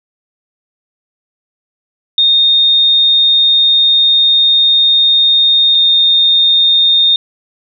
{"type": "tone pair in turn", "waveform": "sine", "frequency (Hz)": [3680, 3664], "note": ["A#7", "A#7"], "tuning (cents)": [-23, -31], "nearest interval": "unison", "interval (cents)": 8, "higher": "first", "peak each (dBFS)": -6, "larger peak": "neither", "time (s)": [[2.18, 5.75], [5.75, 7.16]], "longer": "first", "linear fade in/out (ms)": 2, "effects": []}